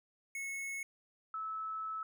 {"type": "tone pair in turn", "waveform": ["square", "sine"], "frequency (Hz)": [2192, 1303.4], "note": ["C#7", "E6"], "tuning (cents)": [-20, -20], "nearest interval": "major sixth", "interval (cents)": 900, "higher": "first", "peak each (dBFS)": [-39, -37], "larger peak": "second", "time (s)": [[0.35, 0.83], [1.34, 2.03]], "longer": "second", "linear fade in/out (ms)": 2, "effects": []}